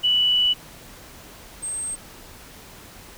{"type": "tone pair in turn", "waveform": "sine", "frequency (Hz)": [2960, 8372], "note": ["F#7", "C9"], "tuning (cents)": [0, 0], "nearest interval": "octave + tritone", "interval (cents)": 1800, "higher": "second", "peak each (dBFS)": [-16, -26], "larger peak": "first", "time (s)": [[0.03, 0.54], [1.62, 1.96]], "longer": "first", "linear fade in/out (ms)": 20, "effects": ["pink hiss -44 dBFS RMS until 3.17 s"]}